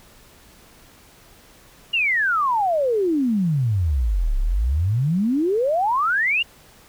sine exponential two-way sweep, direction down then up, 2900 to 32.31 to 2900 Hz, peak -17 dBFS, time 1.93-6.43 s, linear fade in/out 10 ms, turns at 4.37 s, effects pink hiss -50 dBFS RMS until 6.88 s

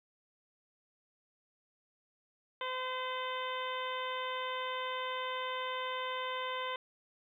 harmonic tone, 512 Hz, C5, 38 cents flat, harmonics 1 / 2 / 3 / 4 / 5 / 6 / 7, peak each -41 / -38 / -45 / -44 / -50 / -45 / -47 dBFS, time 2.61-6.76 s, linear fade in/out 2 ms, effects 12-bit

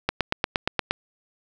click train, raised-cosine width 0.3 ms, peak -5 dBFS, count 8, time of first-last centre 0.09-0.91 s, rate 8.54 Hz, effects none

